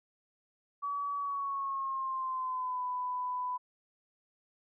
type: tone with pitch glide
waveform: sine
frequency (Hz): 1139 to 997.3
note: C#6 to B5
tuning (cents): +47 to +17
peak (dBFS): -32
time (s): 0.82-3.58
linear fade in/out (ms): 20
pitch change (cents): -230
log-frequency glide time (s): 1.17-2.83
effects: none